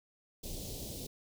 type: band-stop noise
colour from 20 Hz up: pink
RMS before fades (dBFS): -42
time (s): 0.43-1.07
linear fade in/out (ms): 10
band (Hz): 580 to 3500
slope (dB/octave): 24
effects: none